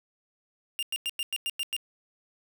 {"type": "tone bursts", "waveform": "45% pulse", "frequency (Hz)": 2803, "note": "F7", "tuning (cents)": 6, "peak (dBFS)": -28, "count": 8, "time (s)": [0.79, 1.765], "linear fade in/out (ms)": 0, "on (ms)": 37, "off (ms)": 97, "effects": []}